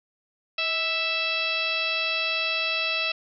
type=harmonic tone with a mistuned harmonic; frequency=659.3 Hz; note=E5; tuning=in tune; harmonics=1 / 2 / 3 / 4 / 5 / 6 / 7 / 8; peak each=-35 / -35 / -38 / -26 / -33 / -32 / -37 / -37 dBFS; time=0.58-3.12 s; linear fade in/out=5 ms; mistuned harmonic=1; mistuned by=-47 cents; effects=none